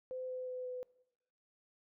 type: tone with pitch steps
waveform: sine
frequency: 512 / 508.8 / 505.5 / 502.3 Hz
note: C5 / C5 / B4 / B4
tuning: -38 / -48 / +40 / +29 cents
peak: -39 dBFS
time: 0.11-0.83 s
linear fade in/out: 0 ms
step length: 180 ms
effects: noise-tail reverb RT60 0.9 s tail -22 dB re dry

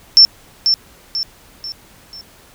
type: tone with echo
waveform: sine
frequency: 5380 Hz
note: E8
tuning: 34 cents sharp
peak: -3 dBFS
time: 0.17-0.25 s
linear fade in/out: 0 ms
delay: 490 ms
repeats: 4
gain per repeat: -7 dB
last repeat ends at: 2.21 s
effects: pink hiss -46 dBFS RMS until 2.54 s

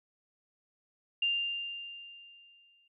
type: tone with exponential decay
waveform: sine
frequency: 2794 Hz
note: F7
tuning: in tune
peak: -25 dBFS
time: 1.22-2.88 s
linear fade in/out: 5 ms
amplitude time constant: 360 ms
effects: noise-tail reverb RT60 0.1 s tail -26 dB re dry

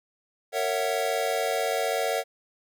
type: chord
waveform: square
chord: F# dominant seventh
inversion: first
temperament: equal with one note detuned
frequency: 458.7 / 554.4 / 659.3 / 740 Hz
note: A#4 / C#5 / E5 / F#5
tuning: -28 / 0 / 0 / 0 cents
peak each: -31 dBFS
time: 0.52-2.24 s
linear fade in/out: 50 ms
effects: none

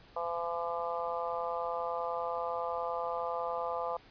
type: harmonic tone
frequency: 170 Hz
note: F3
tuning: 46 cents flat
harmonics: 3 / 4 / 5 / 6 / 7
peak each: -37 / -38 / -39 / -40 / -40 dBFS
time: 0.16-3.97 s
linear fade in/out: 5 ms
effects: pink hiss -58 dBFS RMS until 4.1 s + resampled to 11025 Hz

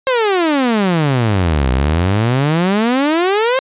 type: exponential two-way sweep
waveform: sawtooth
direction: down then up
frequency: 540 to 61.74 to 540 Hz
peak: -8 dBFS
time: 0.07-3.59 s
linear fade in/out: 0 ms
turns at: 1.71 s
effects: resampled to 8000 Hz

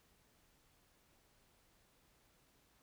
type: silence
effects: pink hiss -72 dBFS RMS until 2.82 s

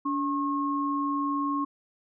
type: tone pair together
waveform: sine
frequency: 286.6 / 1082.1 Hz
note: D4 / C#6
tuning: -42 / -42 cents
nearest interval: octave + major seventh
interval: 2300 cents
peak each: -28 / -28 dBFS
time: 0.05-1.65 s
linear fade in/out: 10 ms
effects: none

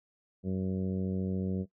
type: harmonic tone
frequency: 94 Hz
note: F#2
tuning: 28 cents sharp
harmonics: 1 / 2 / 3 / 4 / 5 / 6 / 7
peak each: -36 / -31 / -42 / -40 / -42 / -49 / -54 dBFS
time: 0.43-1.66 s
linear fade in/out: 50 ms
effects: noise-tail reverb RT60 0.1 s tail -18 dB re dry

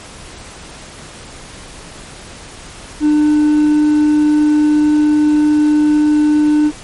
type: tone with hard clipping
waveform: triangle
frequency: 300.3 Hz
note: D4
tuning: 39 cents sharp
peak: -9 dBFS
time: 3-6.72 s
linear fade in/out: 50 ms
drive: 5 dB
effects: pink hiss -34 dBFS RMS until 6.83 s + MP3 48 kbps

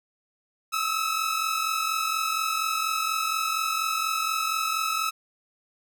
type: tone pair together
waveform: sawtooth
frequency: 1275 / 1319.2 Hz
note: D#6 / E6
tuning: +42 / +1 cents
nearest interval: minor second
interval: 59 cents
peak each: -24 dBFS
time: 0.72-5.11 s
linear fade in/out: 20 ms
effects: none

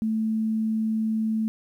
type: tone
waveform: sine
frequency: 220 Hz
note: A3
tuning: in tune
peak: -22 dBFS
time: 0.02-1.48 s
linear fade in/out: 0 ms
effects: 10-bit

